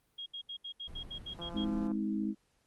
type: tone bursts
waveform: sine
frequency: 3271 Hz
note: G#7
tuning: 27 cents flat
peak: -39 dBFS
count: 10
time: 0.18-1.648 s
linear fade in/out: 10 ms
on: 82 ms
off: 72 ms
type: noise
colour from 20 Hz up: brown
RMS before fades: -47 dBFS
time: 0.87-1.88 s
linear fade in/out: 10 ms
type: click train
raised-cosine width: 1 ms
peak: -33 dBFS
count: 91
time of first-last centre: 1.39-1.916 s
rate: 171 Hz
type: chord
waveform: sine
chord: Ab major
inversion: none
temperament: equal with one note detuned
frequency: 207.7 / 261.6 / 318.2 Hz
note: Ab3 / C4 / Eb4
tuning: 0 / 0 / +39 cents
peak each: -33 / -39 / -36 dBFS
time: 1.53-2.35 s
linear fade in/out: 50 ms
effects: pink hiss -74 dBFS RMS until 2.66 s + Opus 32 kbps